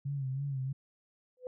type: tone with vibrato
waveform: sine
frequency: 136.2 Hz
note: C#3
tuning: 30 cents flat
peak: -32 dBFS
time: 0.05-0.73 s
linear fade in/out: 10 ms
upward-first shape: sine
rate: 3.1 Hz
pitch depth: 75 cents each way
type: tone with exponential growth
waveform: sine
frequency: 503 Hz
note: B4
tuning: 32 cents sharp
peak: -33 dBFS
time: 1.37-1.47 s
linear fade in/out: 1 ms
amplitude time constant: 21 ms
effects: none